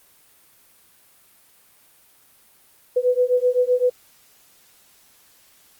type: beating tone pair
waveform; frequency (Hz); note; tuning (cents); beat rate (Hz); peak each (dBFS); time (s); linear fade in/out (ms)
sine; 493.9 / 501.7; B4 / B4; 0 / +27; 7.8; -19; 2.96-3.9; 10
effects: white hiss -55 dBFS RMS until 5.79 s + Opus 32 kbps